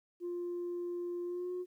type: tone with pitch glide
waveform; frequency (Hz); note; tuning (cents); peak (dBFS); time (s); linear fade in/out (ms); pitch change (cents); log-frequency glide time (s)
sine; 350.5 to 361.2; F4 to F#4; +6 to -42; -34; 0.2-1.66; 50; +52; 1.25-1.52
effects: tanh soft clip ceiling -33 dBFS + 12-bit